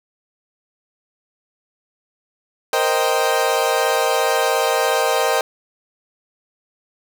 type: chord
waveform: 30% pulse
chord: C minor seventh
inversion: third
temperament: equal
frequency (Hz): 466.2 / 523.3 / 622.3 / 784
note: Bb4 / C5 / Eb5 / G5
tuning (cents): 0 / 0 / 0 / 0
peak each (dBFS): -19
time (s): 2.73-5.41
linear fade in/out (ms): 2
effects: none